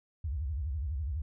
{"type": "tone with vibrato", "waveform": "sine", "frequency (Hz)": 72, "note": "D2", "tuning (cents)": -34, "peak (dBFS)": -31, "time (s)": [0.24, 1.22], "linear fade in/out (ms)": 5, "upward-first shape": "sine", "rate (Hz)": 12, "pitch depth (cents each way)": 280, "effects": []}